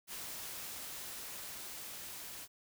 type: noise with level ramp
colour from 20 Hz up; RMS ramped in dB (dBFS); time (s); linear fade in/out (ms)
white; -44 to -47; 0.07-2.48; 50
effects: none